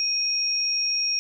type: tone pair together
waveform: sine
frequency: 2489 / 5588 Hz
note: D#7 / F8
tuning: 0 / 0 cents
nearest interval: octave + major second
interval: 1400 cents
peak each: -31 / -22 dBFS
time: 0-1.19 s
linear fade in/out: 0 ms
effects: none